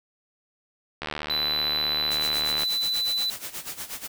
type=click train; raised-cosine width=0.3 ms; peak=-14 dBFS; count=123; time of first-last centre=1.02-2.634 s; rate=75.6 Hz
type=tone; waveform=triangle; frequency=3994 Hz; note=B7; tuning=19 cents sharp; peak=-22 dBFS; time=1.3-3.3 s; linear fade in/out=0 ms
type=noise with tremolo; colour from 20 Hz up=white; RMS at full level=-33 dBFS; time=2.1-4.08 s; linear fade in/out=20 ms; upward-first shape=sine; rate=8.3 Hz; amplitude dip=80%
effects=none